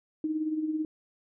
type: tone with tremolo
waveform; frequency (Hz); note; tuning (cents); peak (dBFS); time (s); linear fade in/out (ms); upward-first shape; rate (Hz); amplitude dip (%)
sine; 311.1; D#4; 0; -25; 0.24-0.85; 2; sine; 18; 55
effects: none